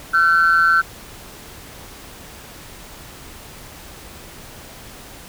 sine tone pair together, 1360 / 1526.5 Hz, F6 / G6, -46 / -46 cents, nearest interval major second, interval 200 cents, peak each -13 dBFS, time 0.13-0.82 s, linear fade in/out 20 ms, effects tanh soft clip ceiling -7 dBFS + pink hiss -39 dBFS RMS until 5.28 s

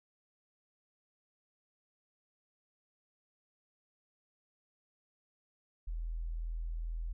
sine tone, 41.2 Hz, E1, in tune, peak -35 dBFS, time 5.87-7.13 s, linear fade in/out 10 ms, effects none

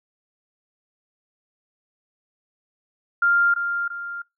sine tone with echo, 1396.9 Hz, F6, in tune, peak -15 dBFS, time 3.22-3.54 s, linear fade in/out 5 ms, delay 340 ms, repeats 2, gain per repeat -7 dB, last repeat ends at 4.22 s, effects noise-tail reverb RT60 0.2 s tail -24 dB re dry

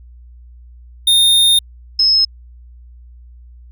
square / sine tone pair in turn, 3660 / 5176 Hz, A#7 / E8, -32 / -32 cents, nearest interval tritone, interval 600 cents, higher second, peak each -9 dBFS, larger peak neither, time 1.07-1.59 / 1.99-2.25 s, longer first, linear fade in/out 5 ms, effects added 60 Hz sine -37 dBFS peak until 3.71 s

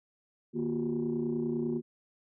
sine tone cluster, 152.9 / 235.7 / 355.2 / 385.2 Hz, D#3 / A#3 / F4 / G4, -30 / +19 / +29 / -30 cents, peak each -38 / -31 / -33 / -37 dBFS, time 0.53-1.82 s, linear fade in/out 50 ms, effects tanh soft clip ceiling -22 dBFS

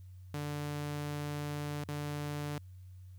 sawtooth tone with dropouts, 146.83 Hz, D3, in tune, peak -32 dBFS, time 0.34-2.58 s, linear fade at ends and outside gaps 0 ms, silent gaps 1.839-1.888 s, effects added 92 Hz sine -48 dBFS peak until 3.18 s + white hiss -74 dBFS RMS until 3.18 s

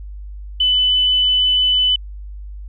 sine tone, 3002 Hz, F#7, 24 cents sharp, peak -12 dBFS, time 0.6-1.96 s, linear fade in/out 5 ms, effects added 50 Hz sine -29 dBFS peak until 2.68 s

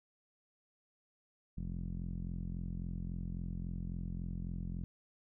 sawtooth tone with low-pass filter, 43.65 Hz, F1, in tune, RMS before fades -40 dBFS, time 1.57-4.84 s, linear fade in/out 0 ms, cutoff 190 Hz, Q 3.1, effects none

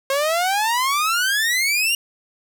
sawtooth exponential sweep, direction up, 535 to 2862 Hz, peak -14 dBFS, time 0.1-1.95 s, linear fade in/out 2 ms, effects none

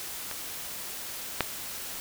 clicks, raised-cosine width 0.3 ms, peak -19 / -7 dBFS, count 2, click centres 0.313 / 1.407 s, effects white hiss -38 dBFS RMS until 2 s

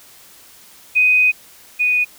sine tone pair in turn, 2500 / 2476 Hz, D#7 / D#7, +8 / -9 cents, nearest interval unison, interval 17 cents, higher first, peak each -10 / -13 dBFS, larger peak first, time 0.95-1.32 / 1.79-2.05 s, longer first, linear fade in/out 20 ms, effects white hiss -45 dBFS RMS until 2.18 s

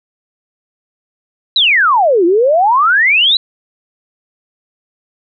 sine exponential two-way sweep, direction down then up, 4069 to 330 to 4069 Hz, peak -7 dBFS, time 1.56-3.37 s, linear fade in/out 2 ms, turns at 2.25 s, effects none

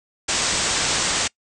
white low-pass noise, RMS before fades -22 dBFS, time 0.28-1.28 s, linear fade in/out 10 ms, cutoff 8500 Hz, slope 96 dB/octave, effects noise-tail reverb RT60 0.1 s tail -24 dB re dry

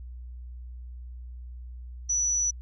sine tone, 5920 Hz, F#8, in tune, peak -23 dBFS, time 2.09-2.51 s, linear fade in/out 10 ms, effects added 61 Hz sine -38 dBFS peak until 2.61 s

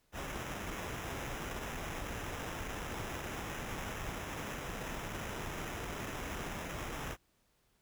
pink noise with sample-and-hold, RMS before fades -41 dBFS, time 0.12-7.17 s, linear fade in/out 50 ms, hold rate 4410 Hz, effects pink hiss -74 dBFS RMS until 7.81 s

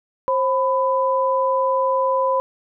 sine tone pair together, 531.2 / 1000 Hz, C5 / B5, +26 / +21 cents, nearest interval major seventh, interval 1095 cents, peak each -19 dBFS, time 0.28-2.4 s, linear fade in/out 0 ms, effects none

